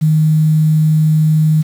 sine tone with quantisation, 155.56 Hz, D#3, in tune, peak -8 dBFS, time 0.01-1.63 s, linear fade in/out 20 ms, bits 6, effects none

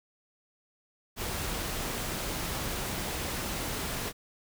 pink noise, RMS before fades -34 dBFS, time 1.16-4.13 s, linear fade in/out 50 ms, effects none

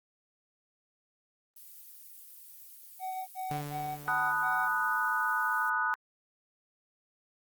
violet noise, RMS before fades -50 dBFS, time 1.56-5.7 s, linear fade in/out 5 ms
triangle tone bursts, 751 Hz, F#5, 26 cents sharp, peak -32 dBFS, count 5, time 2.99-4.69 s, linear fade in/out 50 ms, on 280 ms, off 75 ms
sawtooth tone with exponential decay, 145.7 Hz, D3, 13 cents flat, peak -30 dBFS, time 3.51-5.35 s, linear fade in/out 2 ms, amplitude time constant 400 ms
sine chord, B dominant seventh, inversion third, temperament equal, 880 / 987.8 / 1244.5 / 1480 Hz, A5 / B5 / D#6 / F#6, 0 / 0 / 0 / 0 cents, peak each -35 / -36 / -32 / -30 dBFS, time 4.08-5.94 s, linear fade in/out 0 ms
effects Opus 24 kbps

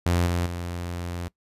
sawtooth tone with level steps, 87.2 Hz, F2, 2 cents flat, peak -16 / -19 / -26 dBFS, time 0.06-1.28 s, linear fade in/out 0 ms, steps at 0.26 / 0.46 s, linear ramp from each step 5 ms, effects noise-tail reverb RT60 0.1 s tail -21 dB re dry + resampled to 32000 Hz

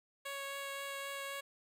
10% pulse tone with vibrato, 554.4 Hz, C#5, in tune, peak -32 dBFS, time 0.25-1.41 s, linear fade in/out 10 ms, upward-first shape triangle, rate 3.8 Hz, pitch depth 9 cents each way, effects none

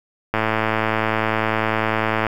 click train, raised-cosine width 0.5 ms, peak -4 dBFS, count 213, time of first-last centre 0.34-2.267 s, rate 110 Hz, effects 7-bit

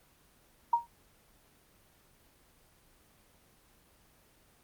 sine tone with exponential decay, 940 Hz, A#5, 14 cents sharp, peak -19 dBFS, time 0.73-0.87 s, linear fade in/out 5 ms, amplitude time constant 29 ms, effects pink hiss -64 dBFS RMS until 4.63 s + Opus 24 kbps

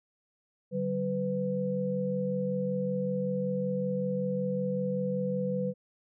sine tone cluster, 144.6 / 189.9 / 500 Hz, D3 / F#3 / B4, -27 / +45 / +21 cents, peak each -37 / -31 / -31 dBFS, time 0.71-5.74 s, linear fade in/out 50 ms, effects none

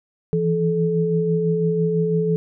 sine tone cluster, 161.3 / 167.3 / 432 Hz, E3 / E3 / A4, -37 / +26 / -32 cents, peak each -29 / -20 / -20 dBFS, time 0.33-2.36 s, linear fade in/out 0 ms, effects none

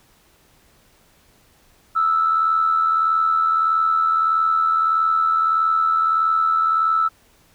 sine tone with amplitude modulation, 1315 Hz, E6, 5 cents flat, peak -12 dBFS, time 1.95-7.09 s, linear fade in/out 20 ms, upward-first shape sine, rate 81.6 Hz, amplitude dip 55%, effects tanh soft clip ceiling -8 dBFS + pink hiss -56 dBFS RMS until 7.54 s

